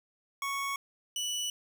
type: tone pair in turn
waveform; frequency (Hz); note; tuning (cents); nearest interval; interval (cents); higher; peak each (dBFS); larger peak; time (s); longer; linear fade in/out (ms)
25% pulse; 1108.7 / 2960; C#6 / F#7; 0 / 0; octave + perfect fourth; 1700; second; -28; neither; 0.42-0.76 / 1.16-1.5; neither; 2
effects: none